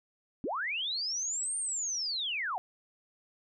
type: linear two-way sweep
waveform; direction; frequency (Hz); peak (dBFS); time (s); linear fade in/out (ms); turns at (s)
sine; up then down; 207.1 to 8960 to 680; -31; 0.44-2.58; 0; 1.57
effects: none